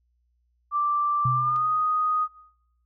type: tone with pitch glide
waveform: sine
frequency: 1174.7 to 1244.6 Hz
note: D6 to D#6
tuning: 0 to 0 cents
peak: -21 dBFS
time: 0.71-2.28 s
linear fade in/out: 50 ms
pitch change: +100 cents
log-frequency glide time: 1.33-1.66 s
type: tone with exponential decay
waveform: sine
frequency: 126.9 Hz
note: B2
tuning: 47 cents sharp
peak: -21 dBFS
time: 1.25-1.85 s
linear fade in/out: 5 ms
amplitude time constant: 130 ms
type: click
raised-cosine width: 0.2 ms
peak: -31 dBFS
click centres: 1.562 s
effects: noise-tail reverb RT60 0.8 s tail -21 dB re dry + added 60 Hz sine -66 dBFS peak until 2.85 s